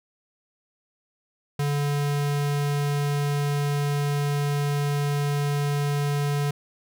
square tone, 144.2 Hz, D3, 31 cents flat, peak -23 dBFS, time 1.59-6.51 s, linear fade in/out 5 ms, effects none

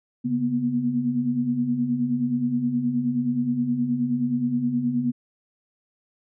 sine tone cluster, 137.7 / 235.3 / 244.8 Hz, C#3 / A#3 / B3, -11 / +16 / -15 cents, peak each -31 / -29 / -22 dBFS, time 0.24-5.12 s, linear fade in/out 20 ms, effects none

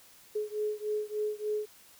sine beating tone pair, 422.2 / 425.6 Hz, G#4 / G#4, +29 / +42 cents, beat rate 3.4 Hz, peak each -33 / -34 dBFS, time 0.35-1.66 s, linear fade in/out 10 ms, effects white hiss -57 dBFS RMS until 1.99 s

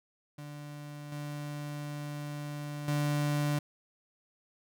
35% pulse tone with level steps, 146.83 Hz, D3, in tune, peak -40 / -35 / -26 dBFS, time 0.38-3.59 s, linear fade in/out 5 ms, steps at 1.12 / 2.88 s, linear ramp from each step 2 ms, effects none

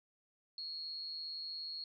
sine tone with amplitude modulation, 4298 Hz, C8, 46 cents sharp, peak -38 dBFS, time 0.58-1.84 s, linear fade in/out 2 ms, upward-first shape sine, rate 157 Hz, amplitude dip 60%, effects none

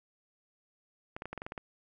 clicks, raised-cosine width 0.5 ms, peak -24 dBFS, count 9, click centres 1.165 / 1.221 / 1.256 / 1.33 / 1.377 / 1.419 / 1.465 / 1.521 / 1.578 s, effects none

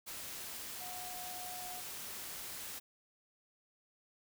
sine tone in noise, 726 Hz, F#5, 33 cents flat, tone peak -47 dBFS, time 0.8-1.81 s, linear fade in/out 20 ms, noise white, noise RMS -45 dBFS, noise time 0.06-2.8 s, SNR -5 dB, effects none

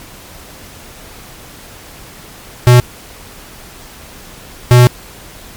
square tone bursts at uneven times, 123.1 Hz, B2, 5 cents flat, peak -3 dBFS, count 2, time 2.67-2.8 / 4.71-4.87 s, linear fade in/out 0 ms, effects pink hiss -35 dBFS RMS until 5.56 s + MP3 96 kbps

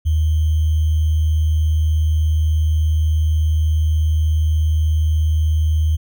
sine tone with sample-and-hold, 78.3 Hz, D#2, 11 cents sharp, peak -13 dBFS, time 0.05-5.97 s, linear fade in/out 20 ms, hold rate 3150 Hz, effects none

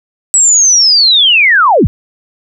sine linear sweep, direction down, 7902 to 45.81 Hz, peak -4 dBFS, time 0.34-1.87 s, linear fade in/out 0 ms, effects none

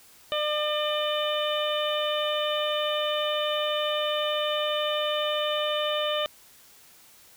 harmonic tone, 601 Hz, D5, 40 cents sharp, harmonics 1 / 2 / 3 / 4 / 5 / 6, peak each -27 / -32 / -38 / -39 / -31 / -34 dBFS, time 0.32-6.26 s, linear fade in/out 0 ms, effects white hiss -54 dBFS RMS until 7.36 s

